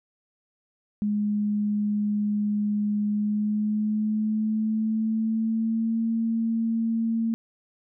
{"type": "tone with pitch glide", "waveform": "sine", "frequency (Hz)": [208.1, 226.9], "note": ["G#3", "A#3"], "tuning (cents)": [4, -47], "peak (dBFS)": -22, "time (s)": [1.02, 7.34], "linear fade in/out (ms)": 0, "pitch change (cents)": 149, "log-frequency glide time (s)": [3.07, 6.03], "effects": []}